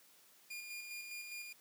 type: tone with tremolo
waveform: sawtooth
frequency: 2419 Hz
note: D#7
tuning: 49 cents flat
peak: -40 dBFS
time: 0.5-1.53 s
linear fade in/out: 10 ms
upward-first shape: square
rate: 4.9 Hz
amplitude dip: 35%
effects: white hiss -65 dBFS RMS until 1.6 s + high-pass 150 Hz 12 dB/octave

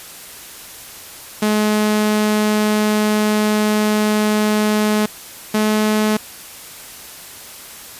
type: tone pair in turn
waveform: sawtooth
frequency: 212.3 / 214.1 Hz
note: G#3 / A3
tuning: +38 / -47 cents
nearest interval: unison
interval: 15 cents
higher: second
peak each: -10 dBFS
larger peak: neither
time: 1.42-5.06 / 5.54-6.17 s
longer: first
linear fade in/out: 5 ms
effects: white hiss -36 dBFS RMS until 7.99 s + resampled to 32000 Hz

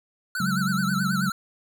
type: tone with vibrato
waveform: square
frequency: 1413 Hz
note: F6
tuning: 20 cents sharp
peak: -27 dBFS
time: 0.35-1.32 s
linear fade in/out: 2 ms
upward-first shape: sine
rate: 9.3 Hz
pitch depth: 140 cents each way
type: chord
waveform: sine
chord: C# suspended fourth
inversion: none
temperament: equal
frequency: 138.59 / 185 / 207.7 Hz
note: C#3 / F#3 / G#3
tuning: 0 / 0 / 0 cents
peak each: -30 / -25 / -29 dBFS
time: 0.4-1.3 s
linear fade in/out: 5 ms
effects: none

